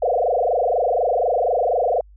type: tone with frequency modulation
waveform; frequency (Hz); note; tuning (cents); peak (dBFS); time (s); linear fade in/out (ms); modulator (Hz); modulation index
sine; 600; D5; +37; -16; 0.02-2.01; 5; 24.1; 5.4
effects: added 50 Hz sine -44 dBFS peak until 2.16 s